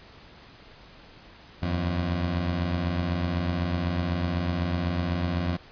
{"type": "beating tone pair", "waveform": "20% pulse", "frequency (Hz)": [80, 88], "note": ["D#2", "F2"], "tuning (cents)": [49, 14], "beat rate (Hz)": 8, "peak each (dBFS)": [-28, -21], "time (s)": [1.62, 5.57], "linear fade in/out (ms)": 10, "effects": ["pink hiss -50 dBFS RMS until 5.71 s", "resampled to 11025 Hz"]}